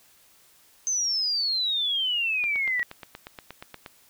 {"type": "exponential sweep", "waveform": "sine", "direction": "down", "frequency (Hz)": [6300, 1907], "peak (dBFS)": -23, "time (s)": [0.87, 2.83], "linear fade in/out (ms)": 0}
{"type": "click train", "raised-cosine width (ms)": 0.3, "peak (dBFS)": -22, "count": 13, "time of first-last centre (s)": [2.44, 3.862], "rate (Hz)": 8.44}
{"effects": ["white hiss -58 dBFS RMS until 4.09 s"]}